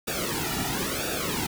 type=noise with flanger; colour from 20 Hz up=pink; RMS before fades=-29 dBFS; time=0.07-1.47 s; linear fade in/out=10 ms; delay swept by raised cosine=0.96 to 1.92 ms; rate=0.99 Hz; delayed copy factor=-0.85; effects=none